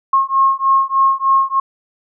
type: beating tone pair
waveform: sine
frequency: 1078 / 1081.3 Hz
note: C#6 / C#6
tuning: -49 / -43 cents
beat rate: 3.3 Hz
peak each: -14 dBFS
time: 0.13-1.6 s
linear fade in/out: 5 ms
effects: none